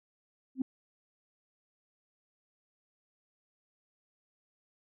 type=tone with exponential growth; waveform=sine; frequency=261.6 Hz; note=C4; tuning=in tune; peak=-23 dBFS; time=0.55-0.62 s; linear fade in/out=5 ms; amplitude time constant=15 ms; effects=tanh soft clip ceiling -20 dBFS